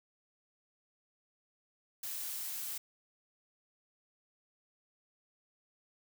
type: noise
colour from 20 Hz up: blue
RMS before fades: -40 dBFS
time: 2.03-2.78 s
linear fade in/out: 5 ms
effects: none